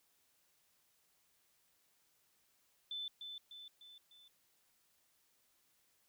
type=tone with echo; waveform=sine; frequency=3520 Hz; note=A7; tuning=in tune; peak=-40 dBFS; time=2.91-3.08 s; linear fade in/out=2 ms; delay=300 ms; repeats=4; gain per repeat=-5 dB; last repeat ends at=4.28 s; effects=white hiss -75 dBFS RMS until 6.08 s